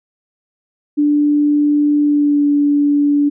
sine tone with pitch glide, 293.8 to 289.3 Hz, D4 to D4, +1 to -26 cents, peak -10 dBFS, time 0.97-3.3 s, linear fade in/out 20 ms, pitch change -27 cents, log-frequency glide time 2.01-2.46 s, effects none

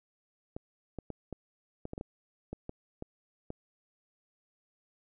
clicks, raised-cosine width 2 ms, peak -25 dBFS, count 12, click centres 0.565 / 0.987 / 1.103 / 1.327 / 1.854 / 1.934 / 1.979 / 2.011 / 2.53 / 2.694 / 3.024 / 3.504 s, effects none

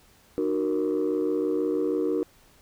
sine chord, D# minor, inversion none, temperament equal with one note detuned, 303.8 / 370 / 466.2 Hz, D#4 / F#4 / A#4, -41 / 0 / 0 cents, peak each -26 dBFS, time 0.38-2.23 s, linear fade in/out 0 ms, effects tanh soft clip ceiling -18 dBFS + pink hiss -58 dBFS RMS until 2.61 s

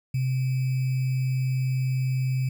sine tone with sample-and-hold, 130 Hz, C3, 11 cents flat, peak -22 dBFS, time 0.14-2.49 s, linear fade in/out 5 ms, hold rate 2450 Hz, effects none

